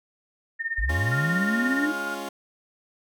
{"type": "tone with tremolo", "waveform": "sine", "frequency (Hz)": 1823, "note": "A#6", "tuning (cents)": -39, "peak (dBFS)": -23, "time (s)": [0.59, 1.88], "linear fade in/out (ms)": 20, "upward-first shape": "sine", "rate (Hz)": 17, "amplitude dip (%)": 85}
{"type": "linear sweep", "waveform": "sine", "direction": "up", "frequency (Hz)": [46.25, 311.1], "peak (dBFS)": -23, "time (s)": [0.78, 1.92], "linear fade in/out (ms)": 10}
{"type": "chord", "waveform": "15% pulse", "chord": "Db major", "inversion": "second", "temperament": "equal", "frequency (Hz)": [207.7, 277.2, 349.2], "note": ["Ab3", "Db4", "F4"], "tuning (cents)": [0, 0, 0], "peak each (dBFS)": [-32, -29, -29], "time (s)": [0.89, 2.29], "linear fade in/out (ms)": 5}
{"type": "tone with pitch glide", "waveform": "sine", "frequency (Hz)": [1401, 1414.8], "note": ["F6", "F6"], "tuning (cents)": [5, 22], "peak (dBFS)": -29, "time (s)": [1.11, 2.15], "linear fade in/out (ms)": 10, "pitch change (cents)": 17, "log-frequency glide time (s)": [1.26, 1.84]}
{"effects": []}